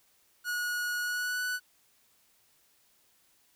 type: tone with pitch glide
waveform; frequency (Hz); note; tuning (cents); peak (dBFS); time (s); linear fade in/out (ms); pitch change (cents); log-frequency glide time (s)
45% pulse; 1454 to 1485.4; F#6 to F#6; -31 to +6; -30; 0.44-1.6; 50; +37; 1.01-1.43
effects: white hiss -67 dBFS RMS until 3.55 s